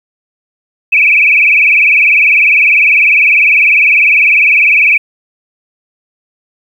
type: tone with vibrato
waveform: sine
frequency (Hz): 2435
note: D#7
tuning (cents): -38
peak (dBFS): -4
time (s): 0.92-4.98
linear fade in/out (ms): 10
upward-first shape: sine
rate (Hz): 20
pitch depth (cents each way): 130
effects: 7-bit